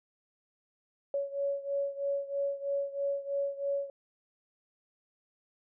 sine beating tone pair, 559 / 562.1 Hz, C#5 / C#5, +14 / +24 cents, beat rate 3.1 Hz, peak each -32 / -35 dBFS, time 1.14-3.9 s, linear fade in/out 2 ms, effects none

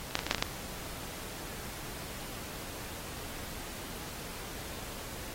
clicks, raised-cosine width 0.2 ms, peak -25 / -8 / -14 / -27 / -15 / -8 / -10 / -19 / -7 / -28 dBFS, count 10, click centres 0.11 / 0.154 / 0.191 / 0.235 / 0.266 / 0.311 / 0.347 / 0.382 / 0.425 / 0.467 s, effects pink hiss -43 dBFS RMS until 5.34 s + AAC 48 kbps

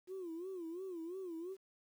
sine tone with vibrato, 352.8 Hz, F4, 18 cents sharp, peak -40 dBFS, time 0.07-1.57 s, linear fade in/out 50 ms, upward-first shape sine, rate 2.9 Hz, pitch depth 150 cents each way, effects tanh soft clip ceiling -39 dBFS + 11-bit

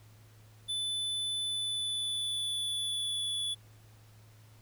square tone with pitch glide, 3500 to 3434 Hz, A7 to A7, -10 to -43 cents, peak -32 dBFS, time 0.68-3.55 s, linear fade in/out 20 ms, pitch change -33 cents, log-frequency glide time 1.45-3.28 s, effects added 108 Hz sine -55 dBFS peak until 4.61 s + pink hiss -63 dBFS RMS until 4.61 s

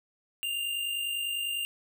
square tone pair together, 2794 / 2844 Hz, F7 / F7, 0 / +31 cents, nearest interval unison, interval 31 cents, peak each -31 / -40 dBFS, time 0.43-1.65 s, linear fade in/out 0 ms, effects none

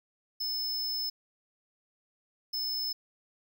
square tone bursts at uneven times, 5230 Hz, E8, 15 cents flat, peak -31 dBFS, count 2, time 0.4-1.1 / 2.53-2.93 s, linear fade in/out 10 ms, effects none

